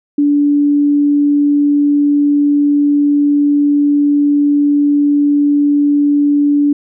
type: tone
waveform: sine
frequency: 289.5 Hz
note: D4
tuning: 25 cents flat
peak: -8 dBFS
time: 0.18-6.73 s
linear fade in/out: 5 ms
effects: none